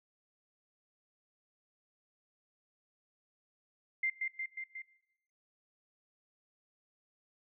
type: tone with echo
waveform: sine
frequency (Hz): 2093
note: C7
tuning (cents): 0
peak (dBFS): -29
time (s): 4.03-4.1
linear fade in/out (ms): 5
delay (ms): 180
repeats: 4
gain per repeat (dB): -3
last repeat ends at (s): 4.82
effects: noise-tail reverb RT60 0.9 s tail -20 dB re dry